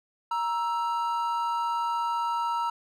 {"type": "tone pair together", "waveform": "triangle", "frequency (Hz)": [939.4, 1322], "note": ["A#5", "E6"], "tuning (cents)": [13, 5], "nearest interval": "tritone", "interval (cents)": 592, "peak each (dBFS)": [-25, -29], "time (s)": [0.31, 2.7], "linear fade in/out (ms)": 5, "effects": []}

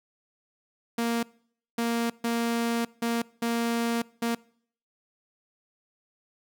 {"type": "tone bursts at uneven times", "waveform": "sawtooth", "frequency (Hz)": 233.1, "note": "A#3", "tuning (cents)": 0, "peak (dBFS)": -21, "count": 6, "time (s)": [[0.98, 1.23], [1.78, 2.1], [2.24, 2.85], [3.02, 3.22], [3.42, 4.02], [4.22, 4.35]], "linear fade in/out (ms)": 5, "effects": ["noise-tail reverb RT60 0.6 s tail -24 dB re dry"]}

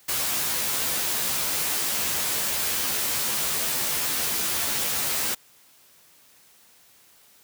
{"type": "noise with comb filter", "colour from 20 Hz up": "white", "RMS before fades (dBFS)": -26, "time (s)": [0.08, 5.35], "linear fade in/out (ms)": 10, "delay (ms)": 14, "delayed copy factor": 0.7, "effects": ["white hiss -56 dBFS RMS until 7.43 s", "high-pass 60 Hz 12 dB/octave"]}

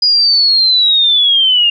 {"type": "linear sweep", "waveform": "sine", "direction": "down", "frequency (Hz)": [4932, 2794], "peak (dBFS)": -7, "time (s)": [0.02, 1.7], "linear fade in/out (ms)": 5, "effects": []}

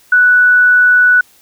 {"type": "tone", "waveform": "sine", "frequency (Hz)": 1480, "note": "F#6", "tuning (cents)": 0, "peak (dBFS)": -5, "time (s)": [0.12, 1.21], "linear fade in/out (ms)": 5, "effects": ["white hiss -48 dBFS RMS until 1.41 s"]}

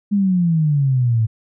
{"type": "exponential sweep", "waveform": "sine", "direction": "down", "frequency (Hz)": [207.7, 108.5], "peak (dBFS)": -13, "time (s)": [0.11, 1.27], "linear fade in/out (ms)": 20, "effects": []}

